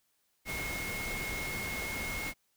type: tone in noise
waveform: sine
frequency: 2162 Hz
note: C#7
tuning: 44 cents flat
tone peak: -37 dBFS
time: 0.45-2.34 s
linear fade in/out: 50 ms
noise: pink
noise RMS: -39 dBFS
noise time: 0.45-2.34 s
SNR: -1 dB
effects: white hiss -75 dBFS RMS until 2.56 s